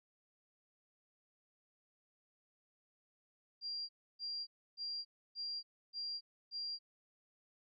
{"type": "tone bursts", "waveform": "sine", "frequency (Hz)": 4763, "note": "D8", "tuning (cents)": 24, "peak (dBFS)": -39, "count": 6, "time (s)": [3.61, 6.79], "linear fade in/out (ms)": 50, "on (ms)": 280, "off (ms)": 300, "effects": []}